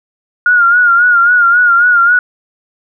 sine tone with vibrato, 1424 Hz, F6, 33 cents sharp, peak -5 dBFS, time 0.46-2.19 s, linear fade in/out 2 ms, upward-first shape sine, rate 3.7 Hz, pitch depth 61 cents each way, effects none

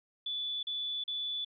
sine tone bursts, 3465 Hz, A7, 27 cents flat, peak -33 dBFS, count 3, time 0.26-1.448 s, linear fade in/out 5 ms, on 370 ms, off 39 ms, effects none

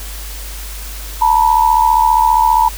sine tone pair together, 890 / 965 Hz, A5 / B5, +20 / -40 cents, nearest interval minor second, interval 140 cents, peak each -11 dBFS, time 1.21-2.69 s, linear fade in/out 10 ms, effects added 50 Hz sine -26 dBFS peak until 2.77 s + white hiss -31 dBFS RMS until 2.77 s

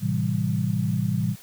sine chord, A minor seventh, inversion none, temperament equal with one note detuned, 110.7 / 130.81 / 164.81 / 196 Hz, A2 / C3 / E3 / G3, +11 / 0 / 0 / 0 cents, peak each -27 dBFS, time 0-1.36 s, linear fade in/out 50 ms, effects white hiss -48 dBFS RMS until 1.42 s

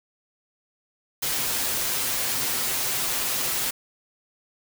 white noise with comb filter, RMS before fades -26 dBFS, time 1.22-3.71 s, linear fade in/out 10 ms, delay 7.7 ms, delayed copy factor +0.65, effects none

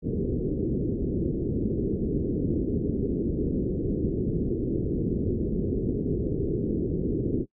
white low-pass noise, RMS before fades -27 dBFS, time 0.02-7.46 s, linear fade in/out 50 ms, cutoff 420 Hz, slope 48 dB/octave, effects noise-tail reverb RT60 0.1 s tail -23 dB re dry

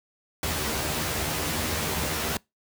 pink noise with comb filter, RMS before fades -28 dBFS, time 0.43-2.37 s, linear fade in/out 2 ms, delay 13 ms, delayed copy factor +0.95, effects noise-tail reverb RT60 0.2 s tail -25 dB re dry + high-pass 60 Hz 12 dB/octave

